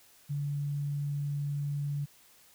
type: tone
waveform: sine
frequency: 143.8 Hz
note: D3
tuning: 36 cents flat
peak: -30 dBFS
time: 0.29-2.06 s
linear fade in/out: 20 ms
effects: white hiss -60 dBFS RMS until 2.54 s